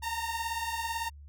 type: beating tone pair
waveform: sawtooth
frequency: 909 / 927 Hz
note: A#5 / A#5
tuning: -44 / -10 cents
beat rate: 18 Hz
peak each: -31 dBFS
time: 0.02-1.1 s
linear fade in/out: 20 ms
effects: added 72 Hz sine -46 dBFS peak until 1.28 s